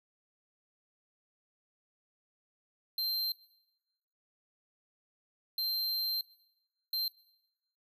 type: tone bursts at uneven times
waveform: square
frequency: 4144 Hz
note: C8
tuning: 17 cents flat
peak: -31 dBFS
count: 3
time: 2.98-3.32 / 5.58-6.21 / 6.93-7.08 s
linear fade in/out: 2 ms
effects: noise-tail reverb RT60 1.0 s tail -22 dB re dry